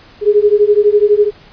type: beating tone pair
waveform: sine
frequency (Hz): 409.4 / 421.4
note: G#4 / G#4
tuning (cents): -25 / +25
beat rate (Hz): 12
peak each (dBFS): -10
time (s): 0.21-1.31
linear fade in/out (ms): 50
effects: pink hiss -42 dBFS RMS until 1.52 s + resampled to 11025 Hz